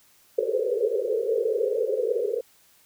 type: band-pass noise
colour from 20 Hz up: white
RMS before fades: -25 dBFS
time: 0.38-2.41 s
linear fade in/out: 5 ms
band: 400 to 520 Hz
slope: 96 dB/octave
effects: white hiss -59 dBFS RMS until 2.85 s